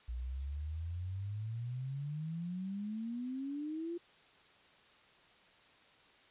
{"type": "exponential sweep", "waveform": "sine", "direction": "up", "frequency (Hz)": [58.27, 349.2], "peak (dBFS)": -37, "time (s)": [0.08, 3.98], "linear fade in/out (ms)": 10, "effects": ["white hiss -63 dBFS RMS until 6.3 s", "resampled to 8000 Hz"]}